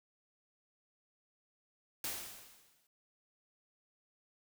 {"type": "noise with exponential decay", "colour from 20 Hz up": "white", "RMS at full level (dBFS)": -37, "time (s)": [2.04, 2.87], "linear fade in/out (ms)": 2, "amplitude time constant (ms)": 180, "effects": []}